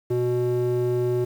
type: tone with band-pass filter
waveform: square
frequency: 122.6 Hz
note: B2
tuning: 12 cents flat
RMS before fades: -23 dBFS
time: 0.1-1.25 s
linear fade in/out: 10 ms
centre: 310 Hz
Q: 3.6
effects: 8-bit